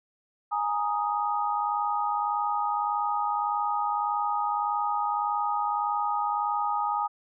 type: chord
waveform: sine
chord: Ab suspended second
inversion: none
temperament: equal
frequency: 830.6 / 932.3 / 1244.5 Hz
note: Ab5 / Bb5 / Eb6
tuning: 0 / 0 / 0 cents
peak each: -28 / -31 / -29 dBFS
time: 0.51-7.08 s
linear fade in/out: 20 ms
effects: none